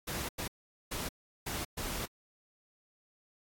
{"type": "noise bursts at uneven times", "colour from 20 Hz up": "pink", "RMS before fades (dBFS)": -37, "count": 5, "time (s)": [[0.07, 0.29], [0.38, 0.48], [0.91, 1.09], [1.46, 1.65], [1.77, 2.06]], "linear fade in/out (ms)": 10, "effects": ["AAC 64 kbps"]}